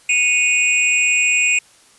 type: tone with amplitude modulation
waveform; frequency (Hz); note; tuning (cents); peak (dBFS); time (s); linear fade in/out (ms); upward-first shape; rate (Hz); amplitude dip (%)
square; 2489; D#7; 0; -10; 0.09-1.59; 5; sine; 288; 85
effects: white hiss -50 dBFS RMS until 1.98 s + resampled to 24000 Hz